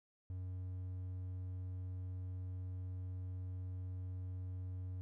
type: tone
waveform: triangle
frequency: 92 Hz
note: F#2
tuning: 9 cents flat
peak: -39 dBFS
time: 0.3-5.01 s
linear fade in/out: 0 ms
effects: none